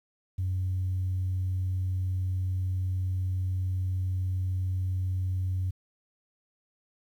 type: tone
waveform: sine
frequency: 92.7 Hz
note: F#2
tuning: 4 cents sharp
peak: -25 dBFS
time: 0.38-5.71 s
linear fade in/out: 10 ms
effects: tanh soft clip ceiling -23 dBFS + 10-bit